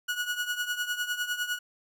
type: tone with tremolo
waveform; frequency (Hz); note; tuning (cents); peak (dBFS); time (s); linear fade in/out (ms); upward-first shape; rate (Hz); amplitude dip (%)
30% pulse; 1459; F#6; -25; -23; 0.08-1.59; 10; triangle; 9.9; 80
effects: none